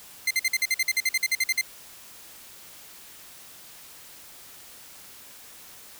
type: tone bursts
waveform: sawtooth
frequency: 2081 Hz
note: C7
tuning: 10 cents flat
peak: -17 dBFS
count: 16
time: 0.27-1.613 s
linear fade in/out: 5 ms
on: 38 ms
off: 49 ms
effects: white hiss -47 dBFS RMS until 5.99 s